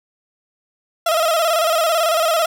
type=tone with vibrato; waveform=30% pulse; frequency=654 Hz; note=E5; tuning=14 cents flat; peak=-12 dBFS; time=1.06-2.46 s; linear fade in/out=5 ms; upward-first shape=square; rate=18 Hz; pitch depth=65 cents each way; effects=none